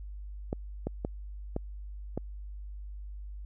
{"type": "clicks", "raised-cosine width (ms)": 2, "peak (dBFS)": -18, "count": 5, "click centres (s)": [0.529, 0.87, 1.049, 1.564, 2.176], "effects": ["added 50 Hz sine -39 dBFS peak until 3.45 s"]}